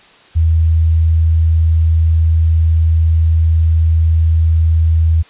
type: tone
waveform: sine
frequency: 81 Hz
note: E2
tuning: 30 cents flat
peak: -8 dBFS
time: 0.35-5.23 s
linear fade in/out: 20 ms
effects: white hiss -44 dBFS RMS until 5.29 s + resampled to 8000 Hz